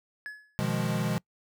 triangle tone with exponential decay, 1700 Hz, G#6, 40 cents sharp, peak -31 dBFS, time 0.26-0.58 s, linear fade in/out 0 ms, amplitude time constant 68 ms
square chord, F half-diminished seventh, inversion second, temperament equal, 123.47 / 155.56 / 174.61 / 207.7 Hz, Cb3 / Eb3 / F3 / Ab3, 0 / 0 / 0 / 0 cents, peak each -33 dBFS, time 0.59-1.18 s, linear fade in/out 0 ms
effects noise-tail reverb RT60 0.1 s tail -24 dB re dry

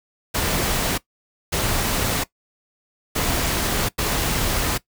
pink noise bursts at uneven times, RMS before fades -22 dBFS, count 4, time 0.34-0.98 / 1.52-2.24 / 3.15-3.89 / 3.98-4.78 s, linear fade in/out 10 ms, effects noise-tail reverb RT60 0.1 s tail -19 dB re dry

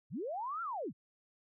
sine linear two-way sweep, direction up then down, 94.2 to 1401 to 94.2 Hz, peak -36 dBFS, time 0.1-0.93 s, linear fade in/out 50 ms, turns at 0.62 s, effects none

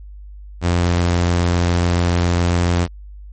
sawtooth tone, 87.2 Hz, F2, 2 cents flat, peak -10 dBFS, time 0.61-2.88 s, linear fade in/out 50 ms, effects added 50 Hz sine -33 dBFS peak until 3.32 s + MP3 32 kbps

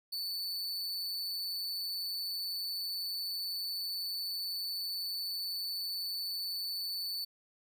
45% pulse tone with amplitude modulation, 4488 Hz, C#8, 21 cents sharp, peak -32 dBFS, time 0.12-7.25 s, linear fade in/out 10 ms, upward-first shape sine, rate 186 Hz, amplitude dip 50%, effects none

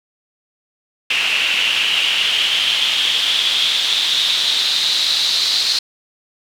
pink noise with band-pass filter sweep, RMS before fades -17 dBFS, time 1.1-5.79 s, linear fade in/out 5 ms, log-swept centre 2700 to 4200 Hz, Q 6.1, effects none

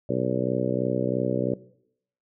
harmonic tone, 63 Hz, B1, 35 cents sharp, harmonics 2 / 3 / 4 / 5 / 6 / 7 / 8 / 9, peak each -31 / -31 / -31 / -31 / -31 / -31 / -31 / -31 dBFS, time 0.09-1.54 s, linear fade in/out 5 ms, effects noise-tail reverb RT60 0.7 s tail -19 dB re dry

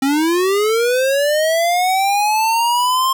square linear sweep, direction up, 264.9 to 1063 Hz, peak -14 dBFS, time 0.02-3.13 s, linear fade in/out 5 ms, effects 8-bit

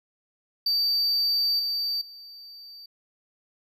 triangle tone with level steps, 4628 Hz, D8, 26 cents flat, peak -20 / -24 / -41 dBFS, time 0.66-2.86 s, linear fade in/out 5 ms, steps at 1.59 / 2.01 s, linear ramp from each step 5 ms, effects none

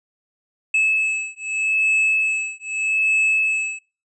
triangle beating tone pair, 2600 / 2600.81 Hz, E7 / E7, -24 / -24 cents, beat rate 0.81 Hz, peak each -19 dBFS, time 0.74-3.79 s, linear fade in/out 5 ms, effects noise-tail reverb RT60 0.4 s tail -25 dB re dry + resampled to 22050 Hz

